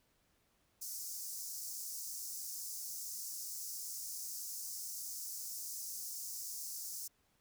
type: high-pass noise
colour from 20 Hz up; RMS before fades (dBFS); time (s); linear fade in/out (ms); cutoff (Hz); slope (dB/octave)
pink; -44; 0.81-7.08; 10; 5200; 48
effects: pink hiss -75 dBFS RMS until 7.4 s